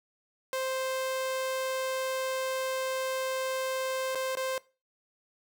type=tone with dropouts; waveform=sawtooth; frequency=523.3 Hz; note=C5; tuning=in tune; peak=-26 dBFS; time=0.53-4.58 s; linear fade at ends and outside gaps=1 ms; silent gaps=4.149-4.155 / 4.353-4.371 s; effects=noise-tail reverb RT60 0.3 s tail -20 dB re dry